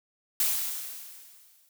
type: noise with exponential decay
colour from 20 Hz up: blue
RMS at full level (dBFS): -24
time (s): 0.4-1.69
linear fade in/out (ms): 1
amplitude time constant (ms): 280
effects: none